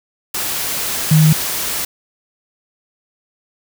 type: tone in noise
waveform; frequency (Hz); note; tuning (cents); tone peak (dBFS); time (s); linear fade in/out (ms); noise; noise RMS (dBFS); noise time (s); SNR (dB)
sine; 155.56; D#3; 0; -7; 1.11-1.33; 5; white; -21; 0.34-1.85; +11
effects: none